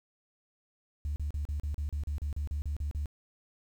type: tone bursts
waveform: sine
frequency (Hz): 73.42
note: D2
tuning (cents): 0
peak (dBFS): -29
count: 14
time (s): 1.05-3.058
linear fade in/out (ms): 0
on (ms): 110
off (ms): 36
effects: tanh soft clip ceiling -27 dBFS + 10-bit